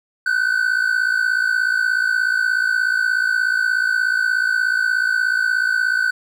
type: tone pair together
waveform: triangle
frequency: 1480 / 1536.7 Hz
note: F#6 / G6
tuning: 0 / -35 cents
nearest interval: minor second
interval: 65 cents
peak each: -17 dBFS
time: 0.26-6.11 s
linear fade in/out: 5 ms
effects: none